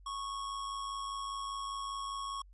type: tone with amplitude modulation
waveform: square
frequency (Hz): 1103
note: C#6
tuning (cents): -9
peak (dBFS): -36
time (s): 0.06-2.42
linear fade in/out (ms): 5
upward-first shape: sine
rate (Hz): 105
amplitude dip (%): 40
effects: added 47 Hz sine -54 dBFS peak until 2.53 s + resampled to 24000 Hz